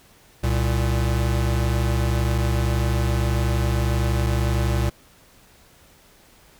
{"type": "tone pair together", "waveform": "square", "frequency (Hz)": [65.57, 116.54], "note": ["C2", "A#2"], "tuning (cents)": [4, 0], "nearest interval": "minor seventh", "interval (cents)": 996, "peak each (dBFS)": [-22, -23], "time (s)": [0.43, 4.9], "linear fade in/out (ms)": 10, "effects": ["pink hiss -53 dBFS RMS until 6.59 s"]}